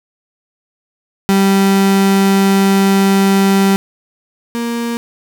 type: tone pair in turn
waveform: 35% pulse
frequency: 195.3 / 234.5 Hz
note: G3 / A#3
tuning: -6 / +11 cents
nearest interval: minor third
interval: 317 cents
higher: second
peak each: -7 / -15 dBFS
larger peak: first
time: 1.29-3.76 / 4.55-4.97 s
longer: first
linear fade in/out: 0 ms
effects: none